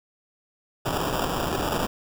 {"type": "noise with sample-and-hold", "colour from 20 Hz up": "blue", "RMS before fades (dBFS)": -26, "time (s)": [0.85, 1.87], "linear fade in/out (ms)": 10, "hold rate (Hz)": 2100, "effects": []}